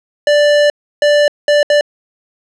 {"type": "tone bursts at uneven times", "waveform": "square", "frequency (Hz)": 587.3, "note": "D5", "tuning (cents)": 0, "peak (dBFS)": -8, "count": 4, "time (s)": [[0.27, 0.7], [1.02, 1.28], [1.48, 1.63], [1.7, 1.81]], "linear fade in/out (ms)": 2, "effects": ["low-pass 5000 Hz 12 dB/octave"]}